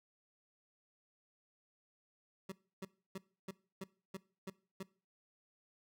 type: tone bursts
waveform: 25% pulse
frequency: 190.9 Hz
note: G3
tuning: 46 cents flat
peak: -38 dBFS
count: 8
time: 2.49-4.83 s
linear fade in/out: 5 ms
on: 30 ms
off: 300 ms
effects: noise-tail reverb RT60 0.4 s tail -21 dB re dry